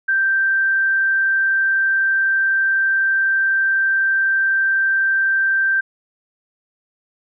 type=tone; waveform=sine; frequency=1568 Hz; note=G6; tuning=in tune; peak=-14 dBFS; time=0.08-5.81 s; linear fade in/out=10 ms; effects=none